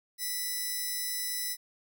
5% pulse tone pair together, 1975.5 / 5210 Hz, B6 / E8, 0 / -21 cents, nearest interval octave + perfect fourth, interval 1679 cents, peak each -24 / -29 dBFS, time 0.18-1.57 s, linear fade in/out 50 ms, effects none

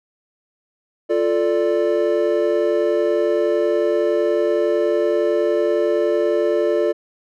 triangle chord, D minor, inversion first, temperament equal, 349.2 / 440 / 587.3 Hz, F4 / A4 / D5, 0 / 0 / 0 cents, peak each -18 dBFS, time 1.09-6.93 s, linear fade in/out 20 ms, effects none

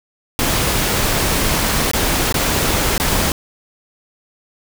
pink noise with dropouts, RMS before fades -17 dBFS, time 0.39-3.32 s, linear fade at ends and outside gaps 1 ms, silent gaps 1.914-1.934 / 2.325-2.342 / 2.979-2.999 s, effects none

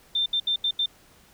sine tone bursts at uneven times, 3583 Hz, A7, 31 cents sharp, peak -21 dBFS, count 5, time 0.15-0.26 / 0.33-0.4 / 0.47-0.56 / 0.64-0.71 / 0.79-0.86 s, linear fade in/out 5 ms, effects pink hiss -56 dBFS RMS until 1.33 s

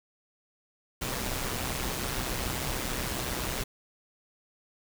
pink noise with amplitude modulation, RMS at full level -30 dBFS, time 1.01-3.64 s, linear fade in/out 10 ms, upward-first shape sine, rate 127 Hz, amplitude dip 55%, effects none

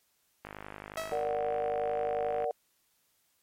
click train, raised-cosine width 0.5 ms, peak -26 dBFS, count 103, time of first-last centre 0.45-2.442 s, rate 51.2 Hz
sawtooth tone with exponential decay, 648 Hz, E5, 30 cents flat, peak -27 dBFS, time 0.97-1.43 s, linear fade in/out 2 ms, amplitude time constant 99 ms
sine chord, Bb augmented, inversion none, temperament equal, 466.2 / 587.3 / 740 Hz, Bb4 / D5 / F#5, 0 / 0 / 0 cents, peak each -33 dBFS, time 1.12-2.51 s, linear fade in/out 0 ms
effects white hiss -72 dBFS RMS until 3.42 s + MP3 64 kbps

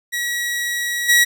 sawtooth tone with level steps, 1919 Hz, A#6, 50 cents sharp, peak -17 / -7 dBFS, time 0.12-1.25 s, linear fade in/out 20 ms, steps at 1.08 s, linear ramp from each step 20 ms, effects none

